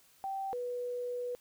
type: tone pair in turn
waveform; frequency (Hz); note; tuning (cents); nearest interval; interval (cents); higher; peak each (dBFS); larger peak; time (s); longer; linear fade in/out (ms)
sine; 778 / 490.1; G5 / B4; -13 / -13; minor sixth; 800; first; -34 / -34; neither; 0.24-0.53 / 0.53-1.35; second; 0
effects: white hiss -64 dBFS RMS until 1.4 s